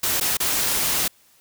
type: noise with dropouts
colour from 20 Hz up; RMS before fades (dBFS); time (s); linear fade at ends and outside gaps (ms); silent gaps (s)
white; -22; 0.03-1.08; 5; 0.201-0.209 / 0.371-0.401
effects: white hiss -57 dBFS RMS until 1.4 s